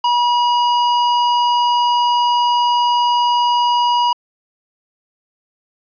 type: tone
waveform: square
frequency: 965 Hz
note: B5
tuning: 40 cents flat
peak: -13 dBFS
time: 0.04-4.13 s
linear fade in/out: 5 ms
effects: resampled to 11025 Hz + 8-bit